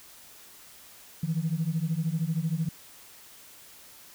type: beating tone pair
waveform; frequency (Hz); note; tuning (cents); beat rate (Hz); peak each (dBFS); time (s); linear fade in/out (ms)
sine; 155.56 / 168.56; D#3 / E3; 0 / +39; 13; -28; 1.23-2.69; 5
effects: tanh soft clip ceiling -19 dBFS + white hiss -51 dBFS RMS until 4.14 s